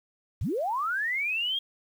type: linear sweep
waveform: sine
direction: up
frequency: 58.5 to 3281 Hz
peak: -26 dBFS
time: 0.41-1.59 s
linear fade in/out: 5 ms
effects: 9-bit